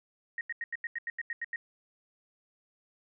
sine tone bursts, 1872 Hz, A#6, 7 cents sharp, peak -32 dBFS, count 11, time 0.38-1.56 s, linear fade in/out 2 ms, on 30 ms, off 85 ms, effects none

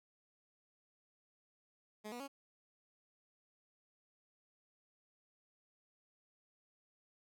15% pulse tone with pitch steps, 212.4 / 242.6 / 277 Hz, G#3 / B3 / C#4, +39 / -31 / -1 cents, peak -38 dBFS, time 2.04-2.28 s, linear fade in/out 20 ms, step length 80 ms, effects none

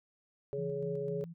harmonic tone, 140 Hz, C#3, 18 cents sharp, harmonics 1 / 3 / 4, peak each -43 / -35 / -41 dBFS, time 0.53-1.24 s, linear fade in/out 0 ms
sine tone with tremolo, 168.1 Hz, E3, 34 cents sharp, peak -38 dBFS, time 0.57-1.34 s, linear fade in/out 20 ms, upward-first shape square, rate 3.9 Hz, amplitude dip 45%
effects none

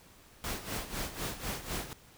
pink noise with tremolo, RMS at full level -35 dBFS, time 0.44-1.93 s, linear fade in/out 0 ms, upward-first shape sine, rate 4 Hz, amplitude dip 75%, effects pink hiss -58 dBFS RMS until 2.17 s

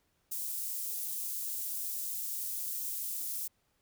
white high-pass noise, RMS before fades -37 dBFS, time 0.31-3.48 s, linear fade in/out 10 ms, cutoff 8800 Hz, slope 12 dB/octave, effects pink hiss -75 dBFS RMS until 3.81 s

